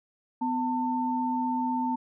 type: tone pair together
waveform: sine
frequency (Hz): 251.4 / 896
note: B3 / A5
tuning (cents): +31 / +31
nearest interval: octave + minor seventh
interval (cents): 2200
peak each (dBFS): -28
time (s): 0.41-1.96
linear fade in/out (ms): 10
effects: none